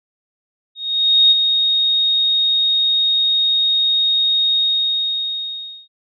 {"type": "tone with ADSR envelope", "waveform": "sine", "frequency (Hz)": 3729, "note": "A#7", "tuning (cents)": 0, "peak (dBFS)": -7, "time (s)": [0.75, 5.88], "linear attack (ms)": 560, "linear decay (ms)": 27, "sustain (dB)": -6, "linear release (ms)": 1300, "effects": []}